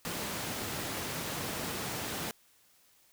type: high-pass noise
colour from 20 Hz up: pink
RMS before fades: -37 dBFS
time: 0.05-2.31 s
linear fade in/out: 0 ms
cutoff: 110 Hz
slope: 12 dB/octave
effects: white hiss -65 dBFS RMS until 3.12 s